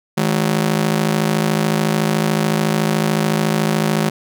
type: ring-modulated tone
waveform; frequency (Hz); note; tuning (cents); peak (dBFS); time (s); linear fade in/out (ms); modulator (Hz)
sawtooth; 185; F#3; 0; -8; 0.17-4.1; 10; 26.9
effects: none